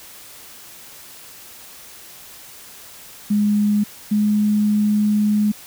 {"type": "tone pair in turn", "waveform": "sine", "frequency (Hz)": [207.7, 209.7], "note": ["G#3", "G#3"], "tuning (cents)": [0, 17], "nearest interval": "unison", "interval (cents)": 17, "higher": "second", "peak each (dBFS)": [-14, -14], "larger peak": "neither", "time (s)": [[3.3, 3.84], [4.11, 5.52]], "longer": "second", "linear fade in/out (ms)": 10, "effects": ["white hiss -41 dBFS RMS until 5.66 s"]}